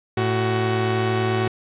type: tone pair together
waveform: sawtooth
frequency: 110.87 / 373.4 Hz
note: A2 / F#4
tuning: +14 / +16 cents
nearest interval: octave + major sixth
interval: 2102 cents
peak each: -18 dBFS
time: 0.17-1.48 s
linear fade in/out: 5 ms
effects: resampled to 8000 Hz + 9-bit